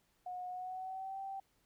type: tone with pitch glide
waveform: sine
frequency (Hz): 726 to 778.1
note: F#5 to G5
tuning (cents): -33 to -13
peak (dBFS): -40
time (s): 0.26-1.4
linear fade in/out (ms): 5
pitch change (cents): +120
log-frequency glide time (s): 0.49-1.19
effects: pink hiss -75 dBFS RMS until 1.65 s